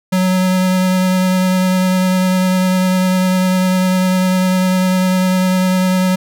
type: tone with vibrato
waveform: square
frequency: 185 Hz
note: F#3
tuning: in tune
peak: -12 dBFS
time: 0.12-6.16 s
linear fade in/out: 10 ms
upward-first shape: sine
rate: 10 Hz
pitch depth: 11 cents each way
effects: none